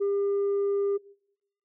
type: tone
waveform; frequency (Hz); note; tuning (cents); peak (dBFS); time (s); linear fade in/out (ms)
sine; 400.6; G4; +38; -21; 0-0.98; 20
effects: noise-tail reverb RT60 0.8 s tail -24 dB re dry + tanh soft clip ceiling -22 dBFS